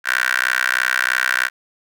15% pulse tone with high-pass filter, 63.1 Hz, B1, 38 cents sharp, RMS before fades -19 dBFS, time 0.04-1.5 s, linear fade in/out 50 ms, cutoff 1600 Hz, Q 7.2, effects none

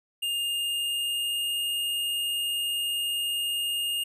square tone with pitch glide, 2819 to 2835 Hz, F7 to F7, +16 to +25 cents, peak -27 dBFS, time 0.22-4.04 s, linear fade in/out 10 ms, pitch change +9 cents, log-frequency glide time 0.34-1.58 s, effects none

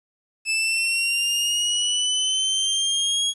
sawtooth exponential sweep, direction up, 2620 to 3322 Hz, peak -17 dBFS, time 0.45-3.34 s, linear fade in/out 50 ms, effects resampled to 24000 Hz + 9-bit

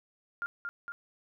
sine tone with echo, 1403 Hz, F6, 8 cents sharp, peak -31 dBFS, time 0.42-0.46 s, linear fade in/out 0 ms, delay 230 ms, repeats 2, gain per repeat -3 dB, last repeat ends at 0.92 s, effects none

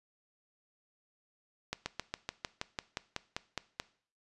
slowing click train, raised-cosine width 0.2 ms, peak -17 dBFS, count 13, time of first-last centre 1.73-3.799 s, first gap 130 ms, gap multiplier 1.05, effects noise-tail reverb RT60 0.5 s tail -19 dB re dry + resampled to 24000 Hz

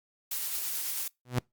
blue noise with tremolo, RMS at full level -32 dBFS, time 0.31-1.08 s, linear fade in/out 5 ms, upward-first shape sine, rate 9.2 Hz, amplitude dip 25%
sawtooth tone with exponential growth, 124.1 Hz, B2, 9 cents sharp, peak -19 dBFS, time 1.25-1.39 s, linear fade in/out 5 ms, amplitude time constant 30 ms
effects noise-tail reverb RT60 0.2 s tail -26 dB re dry + Opus 48 kbps

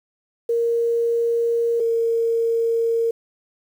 sine tone pair in turn, 466.2 / 459.8 Hz, A#4 / A#4, 0 / -24 cents, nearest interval unison, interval 24 cents, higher first, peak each -17 dBFS, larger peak neither, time 0.49-1.8 / 1.8-3.11 s, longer neither, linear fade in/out 5 ms, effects 8-bit

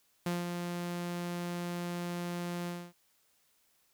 sawtooth tone with ADSR envelope, 174.61 Hz, F3, in tune, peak -26 dBFS, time 0.26-2.93 s, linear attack 4 ms, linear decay 180 ms, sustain -5 dB, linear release 260 ms, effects white hiss -71 dBFS RMS until 3.93 s

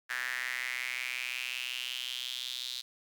sawtooth tone with high-pass filter sweep, 125.5 Hz, B2, 28 cents sharp, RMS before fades -37 dBFS, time 0.09-2.82 s, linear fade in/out 20 ms, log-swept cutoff 1700 to 3900 Hz, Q 5.4, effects none

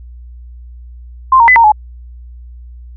sine tone with pitch steps, 1046 / 928 / 2008 / 923 / 851 Hz, C6 / A#5 / B6 / A#5 / G#5, -1 / -8 / +28 / -17 / +42 cents, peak -3 dBFS, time 1.32-1.72 s, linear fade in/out 5 ms, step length 80 ms, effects added 60 Hz sine -30 dBFS peak until 2.96 s

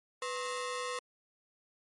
sawtooth ring-modulated tone, 784 Hz, G5, in tune, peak -28 dBFS, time 0.22-0.99 s, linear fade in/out 2 ms, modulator 287 Hz, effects MP3 48 kbps

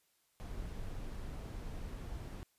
brown noise, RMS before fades -43 dBFS, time 0.4-2.43 s, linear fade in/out 0 ms, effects white hiss -75 dBFS RMS until 2.58 s + resampled to 32000 Hz

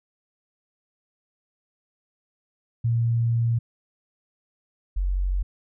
sine tone pair in turn, 116.54 / 46.25 Hz, A#2 / F#1, 0 / 0 cents, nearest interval octave + major third, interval 1600 cents, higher first, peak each -19 / -21 dBFS, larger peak first, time 2.84-3.59 / 4.96-5.43 s, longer first, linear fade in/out 10 ms, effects none

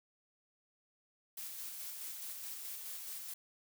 blue noise with tremolo, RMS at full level -44 dBFS, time 1.37-3.34 s, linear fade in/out 5 ms, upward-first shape square, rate 4.7 Hz, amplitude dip 25%, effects none

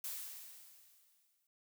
blue noise with exponential decay, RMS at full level -41 dBFS, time 0.04-1.47 s, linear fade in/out 2 ms, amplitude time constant 310 ms, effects noise-tail reverb RT60 0.1 s tail -25 dB re dry

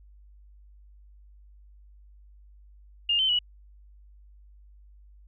sine tone with pitch steps, 2824 / 3079 / 2933 Hz, F7 / G7 / F#7, +19 / -32 / -16 cents, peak -21 dBFS, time 3.09-3.39 s, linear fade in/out 5 ms, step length 100 ms, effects added 50 Hz sine -50 dBFS peak until 5.27 s

